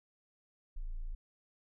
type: tone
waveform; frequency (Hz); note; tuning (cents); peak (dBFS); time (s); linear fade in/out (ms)
sine; 28; A0; +31; -35; 0.76-1.15; 10
effects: tanh soft clip ceiling -33 dBFS